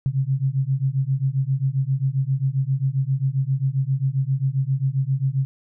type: beating tone pair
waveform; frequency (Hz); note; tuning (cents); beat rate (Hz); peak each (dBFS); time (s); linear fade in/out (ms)
sine; 130.81 / 138.31; C3 / C#3; 0 / -4; 7.5; -22; 0.06-5.45; 0
effects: none